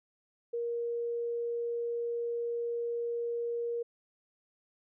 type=tone; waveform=sine; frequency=471 Hz; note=A#4; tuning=18 cents sharp; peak=-31 dBFS; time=0.53-3.83 s; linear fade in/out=10 ms; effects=none